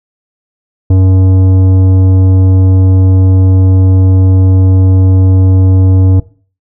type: tone with tanh clipping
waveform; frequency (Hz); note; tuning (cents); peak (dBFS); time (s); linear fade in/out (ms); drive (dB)
sine; 94; F#2; +28; -5; 0.9-6.2; 5; 12
effects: noise-tail reverb RT60 0.4 s tail -18 dB re dry